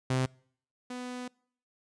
sawtooth tone pair in turn, 129.6 / 248.9 Hz, C3 / B3, -16 / +14 cents, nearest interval major seventh, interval 1130 cents, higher second, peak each -22 / -33 dBFS, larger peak first, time 0.1-0.26 / 0.9-1.28 s, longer second, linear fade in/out 5 ms, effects noise-tail reverb RT60 0.6 s tail -26 dB re dry + resampled to 22050 Hz

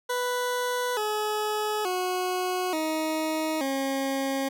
20% pulse tone with pitch steps, 493.9 / 425 / 365.8 / 314.8 / 270.9 Hz, B4 / G#4 / F#4 / D#4 / C#4, 0 / +40 / -20 / +20 / -40 cents, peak -21 dBFS, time 0.09-4.49 s, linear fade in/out 10 ms, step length 880 ms, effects none

